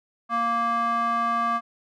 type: tone with band-pass filter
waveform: square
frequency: 233.2 Hz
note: A#3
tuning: 1 cent sharp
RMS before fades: -24 dBFS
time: 0.29-1.61 s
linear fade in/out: 50 ms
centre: 1100 Hz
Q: 4.3
effects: none